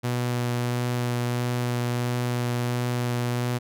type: tone with vibrato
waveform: sawtooth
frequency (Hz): 121.9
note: B2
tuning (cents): -22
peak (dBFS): -20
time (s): 0.03-3.59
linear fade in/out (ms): 20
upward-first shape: sine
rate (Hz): 1.5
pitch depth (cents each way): 10
effects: none